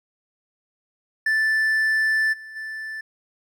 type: tone with level steps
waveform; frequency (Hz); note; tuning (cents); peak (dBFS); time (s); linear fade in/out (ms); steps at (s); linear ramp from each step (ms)
triangle; 1760; A6; 0; -16 / -35 / -28; 1.26-3.01; 5; 2.32 / 2.55; 20
effects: none